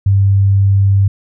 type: tone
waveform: sine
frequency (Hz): 98.5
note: G2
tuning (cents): +9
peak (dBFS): -7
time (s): 0.06-1.08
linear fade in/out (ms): 5
effects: none